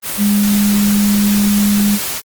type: tone in noise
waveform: sine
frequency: 204.9 Hz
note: G#3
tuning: 23 cents flat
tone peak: -10 dBFS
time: 0.17-1.99 s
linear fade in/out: 50 ms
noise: white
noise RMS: -21 dBFS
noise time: 0.02-2.22 s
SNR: +8 dB
effects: Opus 24 kbps